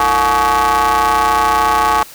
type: ring-modulated tone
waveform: 35% pulse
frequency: 133.6 Hz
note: C3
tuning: 36 cents sharp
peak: -6 dBFS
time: 0-2.03 s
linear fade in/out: 2 ms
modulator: 987 Hz
effects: white hiss -37 dBFS RMS until 2.14 s